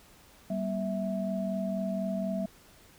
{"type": "tone cluster", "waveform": "sine", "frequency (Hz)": [193.9, 238, 655], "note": ["G3", "A#3", "E5"], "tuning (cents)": [-19, 36, -11], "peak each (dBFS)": [-31, -37, -34], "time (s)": [0.5, 2.46], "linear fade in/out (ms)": 5, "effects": ["pink hiss -57 dBFS RMS until 2.98 s"]}